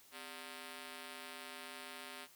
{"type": "ring-modulated tone", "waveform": "5% pulse", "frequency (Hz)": 329.6, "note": "E4", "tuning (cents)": 0, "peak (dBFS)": -33, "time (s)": [0.11, 2.28], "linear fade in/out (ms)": 50, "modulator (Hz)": 73.2, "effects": ["white hiss -63 dBFS RMS until 2.35 s"]}